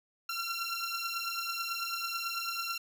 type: beating tone pair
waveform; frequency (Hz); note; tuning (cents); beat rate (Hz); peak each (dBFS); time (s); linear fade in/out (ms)
15% pulse; 1362 / 1371.1; F6 / F6; -44 / -32; 9.1; -30; 0.29-2.78; 5
effects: none